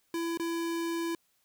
square tone with dropouts, 334.7 Hz, E4, 26 cents sharp, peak -31 dBFS, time 0.14-1.15 s, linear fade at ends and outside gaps 2 ms, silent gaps 0.374-0.397 s, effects white hiss -72 dBFS RMS until 1.44 s

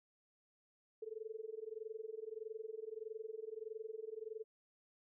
sine tone with amplitude modulation, 440 Hz, A4, in tune, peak -40 dBFS, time 1.02-4.44 s, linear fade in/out 5 ms, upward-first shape sine, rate 21.6 Hz, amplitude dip 95%, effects none

